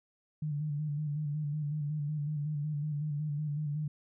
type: tone with vibrato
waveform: sine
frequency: 149 Hz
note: D3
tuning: 25 cents sharp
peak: -31 dBFS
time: 0.42-3.88 s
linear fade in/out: 5 ms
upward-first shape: square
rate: 5.4 Hz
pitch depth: 43 cents each way
effects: none